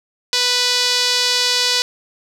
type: tone with band-pass filter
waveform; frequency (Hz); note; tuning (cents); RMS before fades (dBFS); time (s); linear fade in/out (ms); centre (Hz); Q
sawtooth; 493.9; B4; 0; -17; 0.33-1.82; 0; 4500; 2.4
effects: none